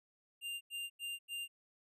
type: tone bursts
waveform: square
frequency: 2794 Hz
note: F7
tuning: in tune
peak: -40 dBFS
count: 4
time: 0.41-1.48 s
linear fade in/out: 50 ms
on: 200 ms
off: 90 ms
effects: resampled to 32000 Hz